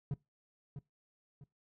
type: tone with echo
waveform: triangle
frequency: 140.5 Hz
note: C#3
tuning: 24 cents sharp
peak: -30 dBFS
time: 0.11-0.14 s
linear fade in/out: 2 ms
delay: 650 ms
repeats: 2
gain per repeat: -9 dB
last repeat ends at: 1.44 s
effects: noise-tail reverb RT60 0.2 s tail -22 dB re dry